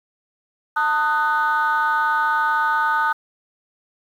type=chord; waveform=sine; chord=D# diminished; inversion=second; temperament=just; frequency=896 / 1244.5 / 1493.4 Hz; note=A5 / D#6 / F#6; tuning=+31 / 0 / +16 cents; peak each=-20 dBFS; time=0.76-3.13 s; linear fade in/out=10 ms; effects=tanh soft clip ceiling -11 dBFS + 8-bit